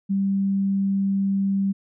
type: tone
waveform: sine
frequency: 196 Hz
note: G3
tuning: in tune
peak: -19 dBFS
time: 0.09-1.73 s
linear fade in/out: 20 ms
effects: none

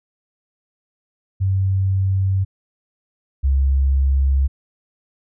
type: tone pair in turn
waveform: sine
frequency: 95.9 / 67.81 Hz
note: G2 / C#2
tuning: -37 / -38 cents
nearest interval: tritone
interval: 601 cents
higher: first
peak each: -15 / -13 dBFS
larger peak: second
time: 1.4-2.45 / 3.43-4.48 s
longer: neither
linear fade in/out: 20 ms
effects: none

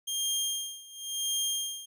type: tone with tremolo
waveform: 20% pulse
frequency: 3209 Hz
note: G7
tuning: 40 cents sharp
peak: -22 dBFS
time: 0.07-1.86 s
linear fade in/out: 10 ms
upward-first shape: sine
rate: 0.94 Hz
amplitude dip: 90%
effects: none

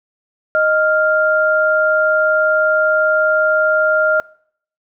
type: tone pair together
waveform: sine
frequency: 622.2 / 1396.9 Hz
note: D#5 / F6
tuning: 0 / 0 cents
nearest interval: octave + major second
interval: 1400 cents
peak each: -14 dBFS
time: 0.55-4.2 s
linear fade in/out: 0 ms
effects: noise-tail reverb RT60 0.6 s tail -24 dB re dry

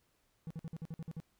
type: tone bursts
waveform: triangle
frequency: 162.1 Hz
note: E3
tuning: 29 cents flat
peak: -37 dBFS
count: 9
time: 0.47-1.201 s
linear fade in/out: 0 ms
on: 35 ms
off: 52 ms
effects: pink hiss -75 dBFS RMS until 1.39 s

